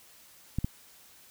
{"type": "clicks", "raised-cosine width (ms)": 5, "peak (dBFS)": -16, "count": 2, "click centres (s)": [0.586, 0.645], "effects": ["white hiss -56 dBFS RMS until 1.3 s"]}